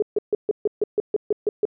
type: tone bursts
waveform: sine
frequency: 419.8 Hz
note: G#4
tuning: 19 cents sharp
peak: -16 dBFS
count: 11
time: 0-1.653 s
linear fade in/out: 2 ms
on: 23 ms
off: 140 ms
effects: none